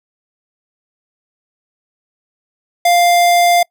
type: tone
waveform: square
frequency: 698.5 Hz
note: F5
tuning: in tune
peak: -9 dBFS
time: 2.85-3.63 s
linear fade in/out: 5 ms
effects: noise-tail reverb RT60 0.1 s tail -26 dB re dry